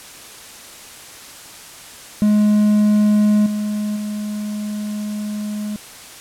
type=tone with level steps; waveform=triangle; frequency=209.9 Hz; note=G#3; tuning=19 cents sharp; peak=-9 / -17 / -20 dBFS; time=2.22-5.76 s; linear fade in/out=0 ms; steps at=3.46 / 3.96 s; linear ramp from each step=5 ms; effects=white hiss -38 dBFS RMS until 6.2 s + low-pass 11000 Hz 12 dB/octave